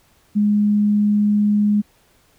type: tone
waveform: sine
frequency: 207.7 Hz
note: G#3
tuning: in tune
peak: -13 dBFS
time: 0.35-1.82 s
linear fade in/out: 20 ms
effects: pink hiss -57 dBFS RMS until 2.38 s